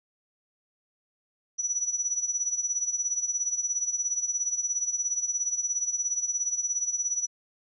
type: tone with tremolo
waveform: sine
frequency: 5900 Hz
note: F#8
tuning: 6 cents flat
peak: -23 dBFS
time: 1.58-7.27 s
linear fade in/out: 20 ms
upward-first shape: sine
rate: 17 Hz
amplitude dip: 75%
effects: none